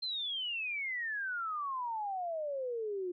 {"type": "exponential sweep", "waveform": "sine", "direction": "down", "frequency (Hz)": [4186, 349.2], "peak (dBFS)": -34, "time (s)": [0.02, 3.12], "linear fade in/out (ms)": 10, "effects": []}